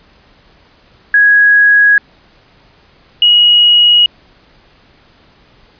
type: tone pair in turn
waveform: sine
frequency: 1661.2 / 2899 Hz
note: G#6 / F#7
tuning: 0 / -36 cents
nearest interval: minor seventh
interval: 964 cents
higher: second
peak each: -4 dBFS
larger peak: neither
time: 1.14-1.98 / 3.22-4.06 s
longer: neither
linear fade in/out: 2 ms
effects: pink hiss -47 dBFS RMS until 5.79 s + resampled to 11025 Hz